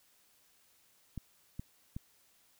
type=clicks; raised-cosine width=5 ms; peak=-27 dBFS; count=3; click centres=1.177 / 1.595 / 1.965 s; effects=white hiss -68 dBFS RMS until 2.59 s